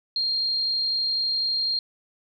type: tone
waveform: sine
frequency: 4212 Hz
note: C8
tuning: 11 cents sharp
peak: -22 dBFS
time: 0.16-1.79 s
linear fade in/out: 2 ms
effects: none